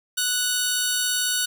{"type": "tone pair together", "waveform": "10% pulse", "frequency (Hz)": [1478, 3724], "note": ["F#6", "A#7"], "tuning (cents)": [-2, -2], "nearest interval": "octave + major third", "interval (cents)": 1600, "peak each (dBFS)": [-15, -18], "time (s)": [0.17, 1.46], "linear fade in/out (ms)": 10, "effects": []}